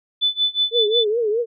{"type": "tone with tremolo", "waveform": "sine", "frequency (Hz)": 3498, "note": "A7", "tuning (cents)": -11, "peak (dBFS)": -14, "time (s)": [0.21, 1.05], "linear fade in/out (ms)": 20, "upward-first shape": "sine", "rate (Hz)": 5.5, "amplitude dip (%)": 95}
{"type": "tone with vibrato", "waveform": "sine", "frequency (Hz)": 445.9, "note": "A4", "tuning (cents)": 23, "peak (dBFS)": -17, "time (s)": [0.71, 1.46], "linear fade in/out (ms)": 50, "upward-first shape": "triangle", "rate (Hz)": 4.7, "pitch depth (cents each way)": 160}
{"effects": []}